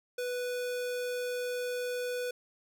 square tone, 493.9 Hz, B4, in tune, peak -33 dBFS, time 0.18-2.31 s, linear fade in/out 5 ms, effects none

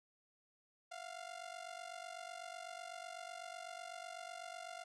sawtooth ring-modulated tone, 698.5 Hz, F5, in tune, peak -40 dBFS, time 0.91-4.84 s, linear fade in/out 10 ms, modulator 24 Hz, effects resampled to 22050 Hz

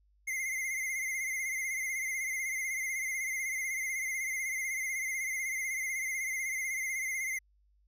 square tone with vibrato, 2093 Hz, C7, in tune, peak -33 dBFS, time 0.27-7.39 s, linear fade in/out 10 ms, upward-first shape sine, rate 16 Hz, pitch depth 57 cents each way, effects added 50 Hz sine -65 dBFS peak until 7.87 s

